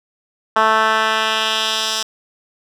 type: tone with band-pass filter sweep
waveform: 10% pulse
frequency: 219.6 Hz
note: A3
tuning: 3 cents flat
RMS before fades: -17 dBFS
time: 0.56-2.03 s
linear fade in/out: 5 ms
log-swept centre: 1200 to 5100 Hz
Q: 1.5
effects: none